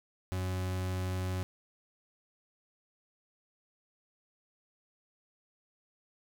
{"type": "tone", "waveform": "40% pulse", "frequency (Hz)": 92.5, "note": "F#2", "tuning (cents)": 0, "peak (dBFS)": -31, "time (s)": [0.32, 1.43], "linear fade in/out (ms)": 0, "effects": []}